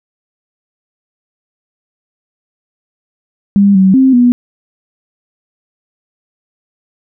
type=tone with pitch steps; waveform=sine; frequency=200.2 / 190.1 / 263.7 / 244.3 Hz; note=G3 / F#3 / C4 / B3; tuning=+37 / +47 / +14 / -19 cents; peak=-4 dBFS; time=3.56-4.32 s; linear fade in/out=0 ms; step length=190 ms; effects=none